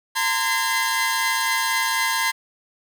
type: tone cluster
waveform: sawtooth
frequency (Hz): 911 / 1029 / 1636 / 2054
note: A#5 / C6 / G#6 / C7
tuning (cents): -40 / -29 / -26 / -33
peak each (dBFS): -22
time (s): 0.15-2.32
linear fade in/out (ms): 20
effects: none